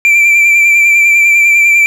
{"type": "tone with vibrato", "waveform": "triangle", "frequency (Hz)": 2349, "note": "D7", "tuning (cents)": 0, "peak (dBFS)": -3, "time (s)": [0.05, 1.86], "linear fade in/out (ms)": 0, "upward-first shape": "sine", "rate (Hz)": 10, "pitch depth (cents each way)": 29, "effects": []}